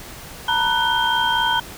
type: tone cluster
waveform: sine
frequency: 905 / 969 / 1492 / 3179 Hz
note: A5 / B5 / F#6 / G7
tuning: +48 / -33 / +14 / +24 cents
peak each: -22 dBFS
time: 0.48-1.6 s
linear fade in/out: 5 ms
effects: pink hiss -37 dBFS RMS until 1.77 s